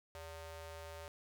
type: ring-modulated tone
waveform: sawtooth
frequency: 327.9 Hz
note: E4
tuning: 9 cents flat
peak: -40 dBFS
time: 0.15-1.08 s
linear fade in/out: 0 ms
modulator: 249 Hz
effects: none